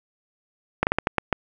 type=slowing click train; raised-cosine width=0.5 ms; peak=-4 dBFS; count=7; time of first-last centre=0.83-1.327 s; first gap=39 ms; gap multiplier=1.3; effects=none

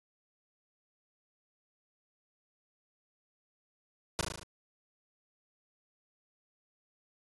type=noise with echo; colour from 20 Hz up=pink; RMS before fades=-30 dBFS; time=4.19-4.21 s; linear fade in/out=0 ms; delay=37 ms; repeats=6; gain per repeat=-3 dB; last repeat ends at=4.432 s; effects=resampled to 24000 Hz

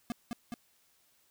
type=tone with echo; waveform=square; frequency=236.9 Hz; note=A#3; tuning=28 cents sharp; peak=-33 dBFS; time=0.1-0.12 s; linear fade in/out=0 ms; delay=210 ms; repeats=2; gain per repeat=-2 dB; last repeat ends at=0.54 s; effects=white hiss -69 dBFS RMS until 1.3 s

